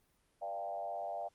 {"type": "tone with frequency modulation", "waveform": "sine", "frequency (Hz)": 691, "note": "F5", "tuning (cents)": -19, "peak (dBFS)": -37, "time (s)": [0.41, 1.29], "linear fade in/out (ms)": 20, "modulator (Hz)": 97.1, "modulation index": 1.2, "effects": ["pink hiss -74 dBFS RMS until 1.34 s", "Opus 32 kbps"]}